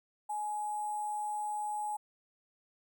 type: tone with sample-and-hold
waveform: sine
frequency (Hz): 841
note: G#5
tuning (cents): +22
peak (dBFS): -33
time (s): 0.29-1.97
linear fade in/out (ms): 10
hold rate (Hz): 8820
effects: none